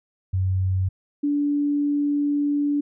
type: tone pair in turn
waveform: sine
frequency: 93.9 / 289.5 Hz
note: F#2 / D4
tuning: +26 / -25 cents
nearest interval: octave + perfect fifth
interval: 1949 cents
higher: second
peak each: -19 dBFS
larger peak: neither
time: 0.33-0.89 / 1.23-2.81 s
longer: second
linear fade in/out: 10 ms
effects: none